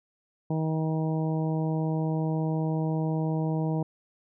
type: harmonic tone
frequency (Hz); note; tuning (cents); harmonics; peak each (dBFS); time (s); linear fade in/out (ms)
158.5; D#3; +32; 1 / 2 / 3 / 4 / 5 / 6; -26 / -32 / -36 / -38 / -40 / -42; 0.5-3.83; 5
effects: none